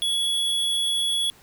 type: tone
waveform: square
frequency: 3373 Hz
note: G#7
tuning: 26 cents sharp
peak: -22 dBFS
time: 0.02-1.3 s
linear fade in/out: 0 ms
effects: pink hiss -53 dBFS RMS until 1.42 s